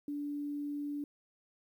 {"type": "tone", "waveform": "sine", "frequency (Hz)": 290, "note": "D4", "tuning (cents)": -22, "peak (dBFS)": -35, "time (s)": [0.08, 1.04], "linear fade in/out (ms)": 2, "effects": ["11-bit"]}